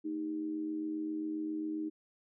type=tone with amplitude modulation; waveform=sine; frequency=311.1 Hz; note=D#4; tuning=in tune; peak=-31 dBFS; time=0.04-1.9 s; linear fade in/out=20 ms; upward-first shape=sine; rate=87.5 Hz; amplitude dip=60%; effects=none